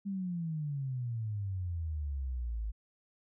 sine exponential sweep, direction down, 202.1 to 51.91 Hz, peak -33 dBFS, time 0.05-2.72 s, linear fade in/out 20 ms, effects none

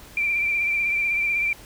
sine tone with vibrato, 2357 Hz, D7, 6 cents sharp, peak -20 dBFS, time 0.17-1.53 s, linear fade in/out 2 ms, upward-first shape triangle, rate 16 Hz, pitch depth 38 cents each way, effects added 49 Hz sine -50 dBFS peak until 1.65 s + pink hiss -46 dBFS RMS until 1.65 s

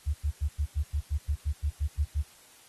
sine tone bursts, 73.42 Hz, D2, in tune, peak -24 dBFS, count 13, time 0.06-2.228 s, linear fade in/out 20 ms, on 80 ms, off 94 ms, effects white hiss -56 dBFS RMS until 2.68 s + AAC 32 kbps

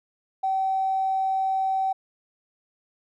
triangle tone with tanh clipping, 767 Hz, G5, 38 cents flat, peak -21 dBFS, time 0.43-1.93 s, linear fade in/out 10 ms, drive 2 dB, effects none

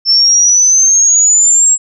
sine exponential sweep, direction up, 5340 to 7660 Hz, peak -5 dBFS, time 0.05-1.78 s, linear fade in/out 50 ms, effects none

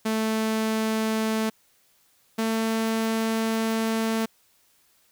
sawtooth tone pair in turn, 220 / 223.5 Hz, A3 / A3, 0 / +27 cents, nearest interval unison, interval 27 cents, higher second, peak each -19 dBFS, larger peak neither, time 0.05-1.5 / 2.38-4.26 s, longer second, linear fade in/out 10 ms, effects white hiss -63 dBFS RMS until 5.11 s

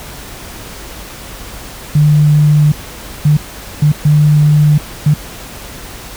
sine tone bursts at uneven times, 149.5 Hz, D3, 31 cents sharp, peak -5 dBFS, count 5, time 1.95-2.72 / 3.25-3.37 / 3.82-3.92 / 4.05-4.78 / 5.06-5.14 s, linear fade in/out 5 ms, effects added 50 Hz sine -35 dBFS peak until 6.16 s + pink hiss -30 dBFS RMS until 6.16 s

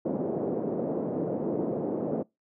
white band-pass noise, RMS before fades -30 dBFS, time 0.05-2.23 s, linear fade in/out 10 ms, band 160 to 520 Hz, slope 24 dB/octave, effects noise-tail reverb RT60 0.2 s tail -24 dB re dry

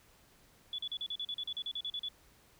sine tone bursts, 3430 Hz, A7, 45 cents flat, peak -35 dBFS, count 15, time 0.73-2.086 s, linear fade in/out 2 ms, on 54 ms, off 39 ms, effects pink hiss -64 dBFS RMS until 2.59 s

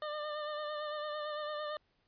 25% pulse tone with vibrato, 601 Hz, D5, 40 cents sharp, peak -33 dBFS, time 0.02-1.77 s, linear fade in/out 2 ms, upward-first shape sine, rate 8.9 Hz, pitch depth 28 cents each way, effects pink hiss -75 dBFS RMS until 2.07 s + resampled to 11025 Hz

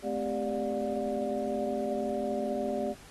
sine tone cluster, 218.3 / 258.1 / 395.7 / 587 / 717 Hz, A3 / C4 / G4 / D5 / F5, -13 / -23 / +16 / -1 / +45 cents, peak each -36 / -37 / -35 / -33 / -38 dBFS, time 0.02-2.95 s, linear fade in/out 50 ms, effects pink hiss -53 dBFS RMS until 3.1 s + AAC 32 kbps

